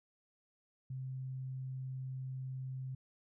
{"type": "tone", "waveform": "sine", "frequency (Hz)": 130.81, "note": "C3", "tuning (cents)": 0, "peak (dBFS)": -39, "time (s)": [0.9, 2.95], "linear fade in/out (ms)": 5, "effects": []}